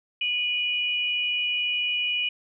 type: tone pair together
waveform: sine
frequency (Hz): 2464 / 2930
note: D#7 / F#7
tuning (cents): -17 / -18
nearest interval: minor third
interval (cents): 299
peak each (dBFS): -26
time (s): 0.21-2.29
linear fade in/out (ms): 5
effects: none